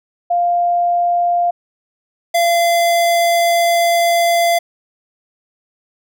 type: tone pair in turn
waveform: sine / square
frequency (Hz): 699 / 684.6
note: F5 / F5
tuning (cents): +1 / -35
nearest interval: unison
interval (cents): 36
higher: first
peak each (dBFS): -12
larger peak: neither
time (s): 0.3-1.51 / 2.34-4.59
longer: second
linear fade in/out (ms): 10
effects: none